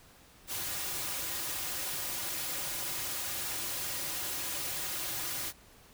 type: noise with comb filter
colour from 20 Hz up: white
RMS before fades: -36 dBFS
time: 0.47-5.53 s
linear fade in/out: 50 ms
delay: 4.5 ms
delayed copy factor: -0.65
effects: pink hiss -58 dBFS RMS until 5.93 s